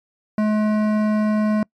triangle tone with hard clipping, 213.2 Hz, G#3, 46 cents sharp, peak -18 dBFS, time 0.38-1.63 s, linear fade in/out 2 ms, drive 18 dB, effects noise-tail reverb RT60 0.1 s tail -26 dB re dry + MP3 64 kbps

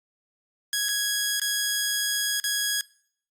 10% pulse tone with dropouts, 1661.2 Hz, G#6, in tune, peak -15 dBFS, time 0.73-2.81 s, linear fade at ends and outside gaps 1 ms, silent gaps 0.886-0.889 / 1.398-1.416 / 2.4-2.44 s, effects noise-tail reverb RT60 0.6 s tail -23 dB re dry + Opus 48 kbps

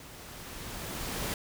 pink noise with level ramp, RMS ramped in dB -49 to -33 dBFS, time 0-1.34 s, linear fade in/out 2 ms, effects none

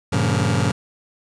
sawtooth chord, G half-diminished seventh, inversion none, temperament just, 98 / 117.6 / 141.12 / 176.4 Hz, G2 / Bb2 / Db3 / F3, 0 / +16 / +31 / +18 cents, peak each -18 / -17 / -19 / -21 dBFS, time 0.12-0.72 s, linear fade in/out 10 ms, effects resampled to 22050 Hz + 7-bit

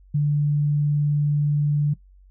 sine tone, 146.83 Hz, D3, in tune, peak -17 dBFS, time 0.14-1.94 s, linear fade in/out 10 ms, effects noise-tail reverb RT60 0.1 s tail -18 dB re dry + added 47 Hz sine -48 dBFS peak until 2.3 s

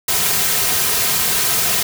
white noise with comb filter, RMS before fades -17 dBFS, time 0.08-1.83 s, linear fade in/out 5 ms, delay 3.5 ms, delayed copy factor -0.6, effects none

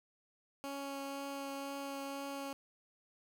15% pulse tone with vibrato, 277.2 Hz, C#4, in tune, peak -34 dBFS, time 0.64-2.53 s, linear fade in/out 0 ms, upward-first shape triangle, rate 2 Hz, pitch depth 10 cents each way, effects none

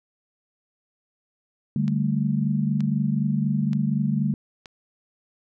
sine chord, D suspended fourth, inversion none, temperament equal, 146.83 / 196 / 220 Hz, D3 / G3 / A3, 0 / 0 / 0 cents, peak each -24 / -25 / -25 dBFS, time 1.76-4.34 s, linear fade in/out 2 ms
click train, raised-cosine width 0.2 ms, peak -23 dBFS, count 4, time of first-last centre 1.88-4.658 s, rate 1.08 Hz
effects none

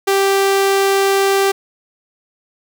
sawtooth tone, 392 Hz, G4, in tune, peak -8 dBFS, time 0.07-1.52 s, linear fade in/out 10 ms, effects 8-bit

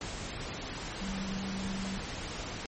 sine tone in noise, 192.9 Hz, G3, 28 cents flat, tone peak -35 dBFS, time 1.01-1.98 s, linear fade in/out 2 ms, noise pink, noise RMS -39 dBFS, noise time 0.01-2.66 s, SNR +1 dB, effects MP3 32 kbps

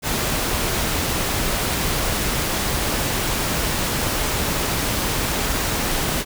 pink noise, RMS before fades -22 dBFS, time 0.02-6.25 s, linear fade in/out 50 ms, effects none

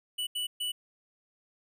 square tone bursts at uneven times, 2960 Hz, F#7, in tune, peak -31 dBFS, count 3, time 0.18-0.27 / 0.35-0.47 / 0.6-0.72 s, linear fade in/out 10 ms, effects none

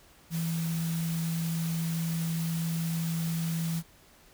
sine tone in noise, 164.81 Hz, E3, in tune, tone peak -28 dBFS, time 0.3-3.83 s, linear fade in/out 50 ms, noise white, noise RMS -41 dBFS, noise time 0.3-3.83 s, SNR +10 dB, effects pink hiss -58 dBFS RMS until 4.33 s

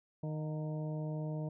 harmonic tone with a mistuned harmonic, 154.3 Hz, D#3, 14 cents flat, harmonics 1 / 2 / 3 / 4 / 5 / 6, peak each -36 / -45 / -48 / -46 / -57 / -55 dBFS, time 0.23-1.49 s, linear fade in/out 5 ms, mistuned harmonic 5, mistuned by -84 cents, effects none

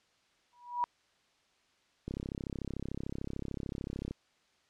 sine tone with exponential growth, 969 Hz, B5, 33 cents flat, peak -25 dBFS, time 0.53-0.84 s, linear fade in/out 0 ms, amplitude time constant 66 ms
click train, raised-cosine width 3 ms, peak -25 dBFS, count 69, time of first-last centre 2.08-4.11 s, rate 33.5 Hz
effects white hiss -70 dBFS RMS until 4.69 s + low-pass 5000 Hz 12 dB/octave

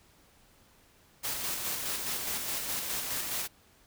white noise with tremolo, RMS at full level -33 dBFS, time 1.23-3.48 s, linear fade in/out 20 ms, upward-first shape square, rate 4.8 Hz, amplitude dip 30%, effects pink hiss -62 dBFS RMS until 3.86 s

